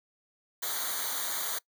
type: noise with comb filter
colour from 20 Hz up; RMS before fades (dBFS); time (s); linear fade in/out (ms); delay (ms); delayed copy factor
white; -33; 0.62-1.59; 10; 0.38; -0.9
effects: noise-tail reverb RT60 0.1 s tail -22 dB re dry